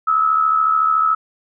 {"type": "tone with amplitude modulation", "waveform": "sine", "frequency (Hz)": 1294, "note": "E6", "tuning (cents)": -32, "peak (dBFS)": -10, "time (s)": [0.07, 1.15], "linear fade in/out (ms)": 10, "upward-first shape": "sine", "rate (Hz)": 73.8, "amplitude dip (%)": 60, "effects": []}